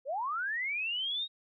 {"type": "linear sweep", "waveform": "sine", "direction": "up", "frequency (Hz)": [493.9, 3794], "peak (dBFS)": -31, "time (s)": [0.05, 1.28], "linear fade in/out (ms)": 50, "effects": []}